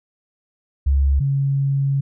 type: tone pair in turn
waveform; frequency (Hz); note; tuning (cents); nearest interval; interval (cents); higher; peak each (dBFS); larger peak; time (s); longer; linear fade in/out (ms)
sine; 69.1 / 138.2; C#2 / C#3; -5 / -5; octave; 1200; second; -13 / -16; first; 0.86-1.2 / 1.2-2.01; second; 10
effects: none